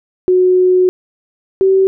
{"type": "tone pair in turn", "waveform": "sine", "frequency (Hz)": [366.7, 383.2], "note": ["F#4", "G4"], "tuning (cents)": [-15, -39], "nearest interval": "minor second", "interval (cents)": 76, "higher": "second", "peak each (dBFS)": -7, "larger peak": "neither", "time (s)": [[0.28, 0.89], [1.61, 1.87]], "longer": "first", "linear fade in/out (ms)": 0, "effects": []}